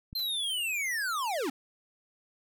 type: click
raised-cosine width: 5 ms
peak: -31 dBFS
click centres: 0.129 s
type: linear sweep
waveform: square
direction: down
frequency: 4186 to 240 Hz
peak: -30 dBFS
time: 0.15-1.5 s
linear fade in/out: 5 ms
type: noise with exponential decay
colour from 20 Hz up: white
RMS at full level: -45 dBFS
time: 0.19-0.33 s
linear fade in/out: 2 ms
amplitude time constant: 29 ms
effects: none